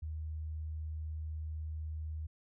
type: tone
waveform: sine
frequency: 78 Hz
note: D#2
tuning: 5 cents sharp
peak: -37 dBFS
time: 0.02-2.27 s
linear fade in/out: 10 ms
effects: none